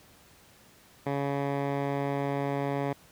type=tone with low-pass filter; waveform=10% pulse; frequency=140.4 Hz; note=C#3; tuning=22 cents sharp; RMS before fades=-30 dBFS; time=1.06-2.93 s; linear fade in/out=5 ms; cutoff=1800 Hz; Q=0.7; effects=pink hiss -57 dBFS RMS until 3.11 s + high-pass 60 Hz 12 dB/octave